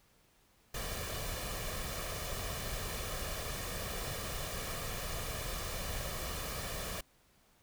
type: noise with comb filter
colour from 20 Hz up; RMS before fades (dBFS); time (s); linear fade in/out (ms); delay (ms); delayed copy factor
pink; -39; 0.74-7.01; 5; 1.7; +0.55
effects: pink hiss -68 dBFS RMS until 7.62 s